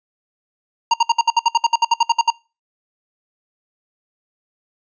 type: tone bursts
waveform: square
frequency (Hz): 932.3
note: A#5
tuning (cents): 0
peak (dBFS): -11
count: 16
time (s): 0.91-2.304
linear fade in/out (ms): 5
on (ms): 29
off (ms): 62
effects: noise-tail reverb RT60 0.3 s tail -24 dB re dry + resampled to 16000 Hz